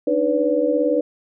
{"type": "tone cluster", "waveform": "sine", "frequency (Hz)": [290.4, 307.9, 495.4, 570], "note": ["D4", "D#4", "B4", "C#5"], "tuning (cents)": [-19, -18, 5, 48], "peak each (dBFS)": [-26, -22, -19, -22], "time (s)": [0.07, 1.01], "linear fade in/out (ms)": 5, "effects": []}